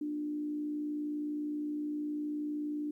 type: tone with frequency modulation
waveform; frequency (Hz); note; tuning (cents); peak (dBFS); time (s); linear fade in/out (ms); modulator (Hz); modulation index
sine; 297.9; D4; +25; -33; 0.01-2.91; 5; 59.4; 0.27
effects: 12-bit